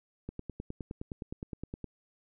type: click train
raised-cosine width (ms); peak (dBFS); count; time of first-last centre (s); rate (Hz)
3; -25; 16; 0.29-1.843; 9.66
effects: none